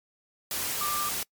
sine tone in noise, 1186 Hz, D6, 17 cents sharp, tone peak -29 dBFS, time 0.81-1.09 s, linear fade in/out 2 ms, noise white, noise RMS -31 dBFS, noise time 0.51-1.23 s, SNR -1 dB, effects noise-tail reverb RT60 0.1 s tail -26 dB re dry + MP3 96 kbps

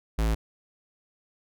square tone, 55 Hz, A1, in tune, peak -23 dBFS, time 0.18-0.35 s, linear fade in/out 10 ms, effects none

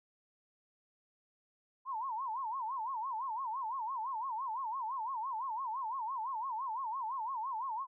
sine tone with vibrato, 972 Hz, B5, 28 cents flat, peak -35 dBFS, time 1.85-7.87 s, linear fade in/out 50 ms, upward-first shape sine, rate 5.9 Hz, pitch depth 210 cents each way, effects none

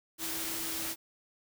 sine tone in noise, 325.8 Hz, E4, 20 cents flat, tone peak -44 dBFS, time 0.18-0.96 s, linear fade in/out 50 ms, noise white, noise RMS -36 dBFS, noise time 0.18-0.96 s, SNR -11 dB, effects none

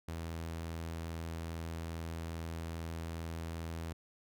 sawtooth tone, 82.41 Hz, E2, in tune, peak -35 dBFS, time 0.08-3.93 s, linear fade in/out 5 ms, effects none

